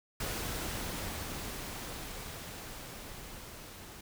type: noise with level ramp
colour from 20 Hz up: pink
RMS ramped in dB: -36 to -49 dBFS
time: 0.2-4.01 s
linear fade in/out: 5 ms
effects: none

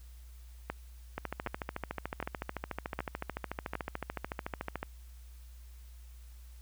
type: two click trains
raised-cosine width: 0.5 ms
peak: -20 / -19 dBFS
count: 51 / 5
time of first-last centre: 1.18-4.83 / 0.7-3.753 s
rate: 13.7 / 1.31 Hz
effects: added 60 Hz sine -48 dBFS peak until 6.61 s + white hiss -64 dBFS RMS until 6.61 s

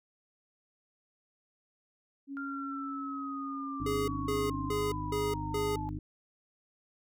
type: tone with pitch glide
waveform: sine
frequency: 277.2 to 273.5 Hz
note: C#4 to C#4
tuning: 0 to -23 cents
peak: -37 dBFS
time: 2.27-4.73 s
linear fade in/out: 50 ms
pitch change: -23 cents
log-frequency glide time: 2.71-4.28 s
type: linear sweep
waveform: sine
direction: down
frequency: 1396.9 to 857 Hz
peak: -38 dBFS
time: 2.37-5.89 s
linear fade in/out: 0 ms
type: harmonic tone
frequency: 50.7 Hz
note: G#1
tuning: 41 cents flat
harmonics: 1 / 2 / 3 / 5 / 6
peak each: -41 / -39 / -42 / -45 / -40 dBFS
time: 3.8-5.99 s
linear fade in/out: 5 ms
type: tone bursts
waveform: square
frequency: 415.3 Hz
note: G#4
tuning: in tune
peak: -31 dBFS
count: 5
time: 3.86-5.76 s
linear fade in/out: 5 ms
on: 220 ms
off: 200 ms
effects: none

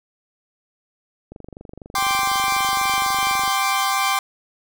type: click train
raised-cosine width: 2 ms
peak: -24 dBFS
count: 53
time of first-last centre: 1.32-3.478 s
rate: 24.1 Hz
type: chord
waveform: sawtooth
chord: G suspended fourth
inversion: none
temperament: equal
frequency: 784 / 1046.5 / 1174.7 Hz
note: G5 / C6 / D6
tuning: 0 / 0 / 0 cents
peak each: -19 dBFS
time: 1.95-4.19 s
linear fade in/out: 2 ms
effects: none

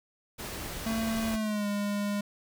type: noise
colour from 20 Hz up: pink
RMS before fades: -38 dBFS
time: 0.38-1.37 s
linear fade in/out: 20 ms
type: tone with pitch glide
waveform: square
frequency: 224.1 to 204.3 Hz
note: A3 to G#3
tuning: +32 to -28 cents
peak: -29 dBFS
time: 0.86-2.21 s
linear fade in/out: 5 ms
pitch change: -160 cents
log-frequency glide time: 1.27-1.67 s
effects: none

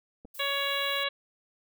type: clicks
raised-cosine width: 2 ms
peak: -35 dBFS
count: 2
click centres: 0.249 / 0.253 s
type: noise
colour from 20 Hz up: violet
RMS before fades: -45 dBFS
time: 0.34-1.04 s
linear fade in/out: 10 ms
type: harmonic tone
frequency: 559 Hz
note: C#5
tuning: 14 cents sharp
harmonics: 1 / 2 / 3 / 4 / 5 / 6 / 7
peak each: -35 / -35 / -35 / -35 / -35 / -35 / -35 dBFS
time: 0.39-1.09 s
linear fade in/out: 10 ms
effects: none

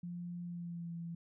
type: tone with pitch glide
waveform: sine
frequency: 174.61 to 168.76 Hz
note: F3 to E3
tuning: 0 to +41 cents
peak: -40 dBFS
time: 0.03-1.15 s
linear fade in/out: 5 ms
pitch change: -59 cents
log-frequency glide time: 0.43-0.94 s
effects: none

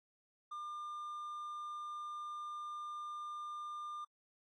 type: tone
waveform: triangle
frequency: 1200 Hz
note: D6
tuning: 37 cents sharp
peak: -40 dBFS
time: 0.51-4.05 s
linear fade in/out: 10 ms
effects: AAC 32 kbps

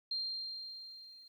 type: tone with level ramp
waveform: sine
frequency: 4186 Hz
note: C8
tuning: in tune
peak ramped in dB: -33 to -54 dBFS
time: 0.11-1.28 s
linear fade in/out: 5 ms
effects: 12-bit

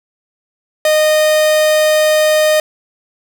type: tone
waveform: 45% pulse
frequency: 616 Hz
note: D#5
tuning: 17 cents flat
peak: -9 dBFS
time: 0.85-2.6 s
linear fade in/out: 2 ms
effects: none

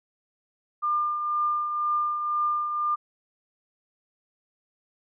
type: tone with tremolo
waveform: sine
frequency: 1200 Hz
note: D6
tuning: 37 cents sharp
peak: -21 dBFS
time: 0.82-2.96 s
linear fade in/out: 20 ms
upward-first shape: triangle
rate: 2 Hz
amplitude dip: 50%
effects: none

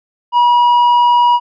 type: tone with tanh clipping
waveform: triangle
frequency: 965 Hz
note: B5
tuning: 40 cents flat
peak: -8 dBFS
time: 0.32-1.4 s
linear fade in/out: 50 ms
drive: 9 dB
effects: none

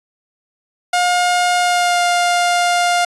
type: tone with pitch glide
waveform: sawtooth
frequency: 713 to 704 Hz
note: F5 to F5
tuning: +36 to +14 cents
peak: -9 dBFS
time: 0.93-3.05 s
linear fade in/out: 5 ms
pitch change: -22 cents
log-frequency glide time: 1.6-2.02 s
effects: resampled to 24000 Hz

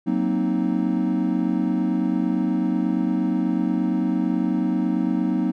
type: chord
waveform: triangle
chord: C half-diminished seventh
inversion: second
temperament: equal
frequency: 185 / 233.1 / 261.6 / 311.1 Hz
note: Gb3 / Bb3 / C4 / Eb4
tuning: 0 / 0 / 0 / 0 cents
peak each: -23 dBFS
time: 0.06-5.52 s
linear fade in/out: 20 ms
effects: none

